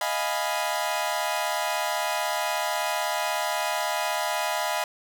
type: chord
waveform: sawtooth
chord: F half-diminished seventh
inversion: third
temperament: equal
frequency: 622.3 / 698.5 / 830.6 / 987.8 Hz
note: Eb5 / F5 / Ab5 / Cb6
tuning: 0 / 0 / 0 / 0 cents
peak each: -27 dBFS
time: 0.01-4.84 s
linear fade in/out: 2 ms
effects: none